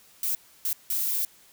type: noise bursts at uneven times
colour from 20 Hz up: violet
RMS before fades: -27 dBFS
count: 3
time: 0.23-0.35 / 0.65-0.73 / 0.9-1.25 s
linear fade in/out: 2 ms
effects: white hiss -56 dBFS RMS until 1.52 s